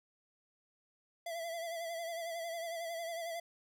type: tone with vibrato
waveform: square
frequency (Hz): 670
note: E5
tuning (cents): +28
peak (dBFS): -39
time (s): 1.26-3.4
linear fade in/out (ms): 5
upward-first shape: sine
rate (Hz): 11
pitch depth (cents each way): 47
effects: none